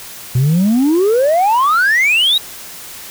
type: exponential sweep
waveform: sine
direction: up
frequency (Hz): 120.2 to 3900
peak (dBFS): -7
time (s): 0.35-2.38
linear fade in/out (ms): 5
effects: tanh soft clip ceiling -8 dBFS + white hiss -32 dBFS RMS until 3.1 s